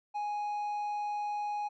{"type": "tone", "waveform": "triangle", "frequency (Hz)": 830.6, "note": "G#5", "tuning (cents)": 0, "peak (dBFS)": -30, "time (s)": [0.14, 1.69], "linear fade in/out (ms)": 20, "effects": ["resampled to 16000 Hz"]}